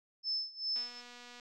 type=tone with tremolo; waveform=sine; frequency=5260 Hz; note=E8; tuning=5 cents flat; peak=-31 dBFS; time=0.23-1.02 s; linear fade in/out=50 ms; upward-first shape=sine; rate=2.5 Hz; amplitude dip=90%
type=click train; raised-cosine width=0.2 ms; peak=-35 dBFS; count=156; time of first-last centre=0.76-1.398 s; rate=243 Hz
effects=none